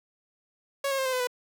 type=tone with pitch steps; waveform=sawtooth; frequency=554.4 / 542.1 / 530 / 518.2 / 506.6 / 495.3 Hz; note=C#5 / C#5 / C5 / C5 / B4 / B4; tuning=0 / -39 / +22 / -17 / +44 / +5 cents; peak=-22 dBFS; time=0.84-1.272 s; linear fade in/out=5 ms; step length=72 ms; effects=none